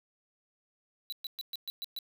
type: tone bursts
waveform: square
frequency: 3951 Hz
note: B7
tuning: in tune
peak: -36 dBFS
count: 7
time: 1.1-1.988 s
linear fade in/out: 0 ms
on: 24 ms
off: 120 ms
effects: none